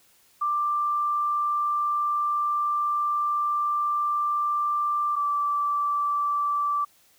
sine tone pair in turn, 1181 / 1164.7 Hz, D6 / D6, +9 / -15 cents, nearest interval unison, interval 24 cents, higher first, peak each -22 dBFS, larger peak neither, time 0.41-5.16 / 5.16-6.85 s, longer first, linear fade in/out 10 ms, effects white hiss -60 dBFS RMS until 7.18 s

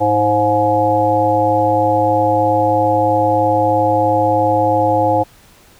harmonic tone with a mistuned harmonic, 105.4 Hz, G#2, 26 cents sharp, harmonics 1 / 3 / 5 / 7 / 8, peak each -22 / -20 / -16 / -17 / -16 dBFS, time 0-5.24 s, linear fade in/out 20 ms, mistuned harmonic 7, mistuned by -42 cents, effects pink hiss -47 dBFS RMS until 5.79 s

